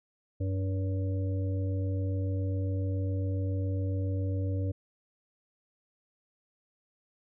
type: harmonic tone with a mistuned harmonic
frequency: 95.8 Hz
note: G2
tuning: 39 cents flat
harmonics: 1 / 3 / 5 / 6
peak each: -28 / -38 / -42 / -44 dBFS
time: 0.4-4.72 s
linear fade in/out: 10 ms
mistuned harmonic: 6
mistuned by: -26 cents
effects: none